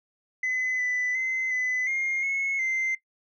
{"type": "tone with pitch steps", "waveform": "sine", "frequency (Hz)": [2022, 1993, 2055, 2010, 2127, 2184, 2080], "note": ["B6", "B6", "C7", "B6", "C7", "C#7", "C7"], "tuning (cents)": [40, 15, -32, 30, 28, -26, -11], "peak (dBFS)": -23, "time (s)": [0.43, 2.95], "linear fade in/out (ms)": 5, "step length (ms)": 360, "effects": ["noise-tail reverb RT60 0.1 s tail -18 dB re dry", "tanh soft clip ceiling -22 dBFS"]}